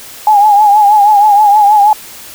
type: tone with vibrato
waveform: sine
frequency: 830.6 Hz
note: G#5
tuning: in tune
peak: -3 dBFS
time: 0.27-1.93 s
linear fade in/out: 2 ms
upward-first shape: triangle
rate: 6.3 Hz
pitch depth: 78 cents each way
effects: white hiss -31 dBFS RMS until 2.34 s